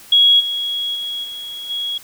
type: tone with level steps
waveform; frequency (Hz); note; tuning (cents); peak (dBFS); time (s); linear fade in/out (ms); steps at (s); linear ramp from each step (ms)
sine; 3322; G#7; 0; -8 / -19 / -22 / -27 / -20; 0.12-1.98; 5; 0.39 / 0.94 / 1.23 / 1.69; 20
effects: white hiss -42 dBFS RMS until 2.03 s